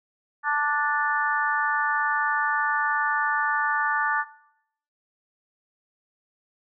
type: harmonic tone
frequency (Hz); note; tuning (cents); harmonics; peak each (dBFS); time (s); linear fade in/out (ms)
293.7; D4; 0; 3 / 4 / 5 / 6; -27 / -27 / -27 / -27; 0.43-4.25; 50
effects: noise-tail reverb RT60 0.7 s tail -17 dB re dry